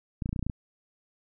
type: clicks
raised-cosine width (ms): 5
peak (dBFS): -18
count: 9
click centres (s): 0.222 / 0.259 / 0.292 / 0.329 / 0.362 / 0.393 / 0.427 / 0.466 / 0.498
effects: none